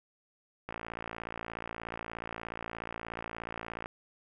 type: click train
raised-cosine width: 0.5 ms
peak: -23 dBFS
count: 181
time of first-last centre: 0.69-3.859 s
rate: 56.8 Hz
effects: none